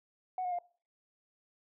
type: tone with pitch steps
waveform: sine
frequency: 740 / 721.4 / 703.3 Hz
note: F#5 / F#5 / F5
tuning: 0 / -44 / +12 cents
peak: -31 dBFS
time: 0.38-0.587 s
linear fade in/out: 2 ms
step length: 69 ms
effects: noise-tail reverb RT60 0.4 s tail -21 dB re dry + tanh soft clip ceiling -28 dBFS